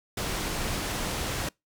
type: low-pass noise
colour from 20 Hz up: pink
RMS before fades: -31 dBFS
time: 0.17-1.49 s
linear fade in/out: 5 ms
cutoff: 11000 Hz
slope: 12 dB/octave
effects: noise-tail reverb RT60 0.2 s tail -26 dB re dry